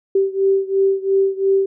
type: beating tone pair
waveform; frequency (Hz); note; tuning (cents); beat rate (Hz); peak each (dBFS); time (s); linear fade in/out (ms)
sine; 387.9 / 390.8; G4 / G4; -18 / -5; 2.9; -16 / -18; 0.15-1.66; 5
effects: none